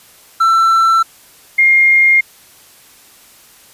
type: tone pair in turn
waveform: triangle / sine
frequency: 1339 / 2126 Hz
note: E6 / C7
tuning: +27 / +27 cents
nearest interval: minor sixth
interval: 800 cents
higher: second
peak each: -6 dBFS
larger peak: neither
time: 0.4-1.03 / 1.58-2.21 s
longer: neither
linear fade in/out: 10 ms
effects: white hiss -44 dBFS RMS until 3.73 s + resampled to 32000 Hz